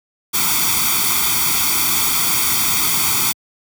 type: noise with comb filter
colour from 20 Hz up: white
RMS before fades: -17 dBFS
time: 0.33-3.33 s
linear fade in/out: 20 ms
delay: 0.87 ms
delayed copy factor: +1
effects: high-pass 80 Hz 12 dB/octave